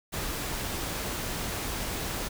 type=noise; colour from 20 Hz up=pink; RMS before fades=-33 dBFS; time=0.12-2.29 s; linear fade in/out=20 ms; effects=none